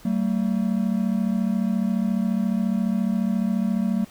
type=tone pair together; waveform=triangle; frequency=191.5 / 225.9 Hz; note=G3 / A3; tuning=-40 / +46 cents; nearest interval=minor third; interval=286 cents; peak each=-21 dBFS; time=0.05-4.05 s; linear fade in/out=5 ms; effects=pink hiss -50 dBFS RMS until 4.1 s